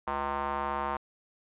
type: tone with band-pass filter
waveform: square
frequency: 70.3 Hz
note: C#2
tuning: 25 cents sharp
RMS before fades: -32 dBFS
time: 0.07-0.97 s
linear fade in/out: 5 ms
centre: 1000 Hz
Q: 3.1
effects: resampled to 8000 Hz